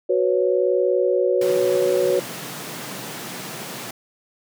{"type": "chord", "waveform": "sine", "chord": "F# suspended fourth", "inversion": "none", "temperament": "equal", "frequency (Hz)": [370, 493.9, 554.4], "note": ["F#4", "B4", "C#5"], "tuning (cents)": [0, 0, 0], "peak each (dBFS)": [-20, -21, -21], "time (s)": [0.09, 2.2], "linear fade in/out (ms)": 10}
{"type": "high-pass noise", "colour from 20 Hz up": "pink", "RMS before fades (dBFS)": -33, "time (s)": [1.41, 3.91], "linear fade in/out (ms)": 5, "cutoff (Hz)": 120, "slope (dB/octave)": 96}
{"effects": []}